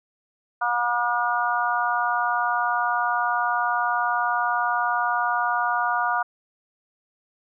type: harmonic tone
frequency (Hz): 240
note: B3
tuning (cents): -49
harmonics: 3 / 4 / 5 / 6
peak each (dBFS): -26 / -26 / -26 / -26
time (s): 0.61-6.23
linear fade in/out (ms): 10
effects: none